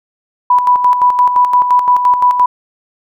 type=tone with tremolo; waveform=sine; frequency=987.8 Hz; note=B5; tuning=in tune; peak=-5 dBFS; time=0.5-2.46 s; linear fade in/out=5 ms; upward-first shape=square; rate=5.8 Hz; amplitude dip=55%; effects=none